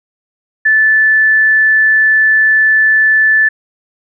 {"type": "tone", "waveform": "sine", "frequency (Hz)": 1749, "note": "A6", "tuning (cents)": -11, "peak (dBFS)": -6, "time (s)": [0.65, 3.49], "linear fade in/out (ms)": 10, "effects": []}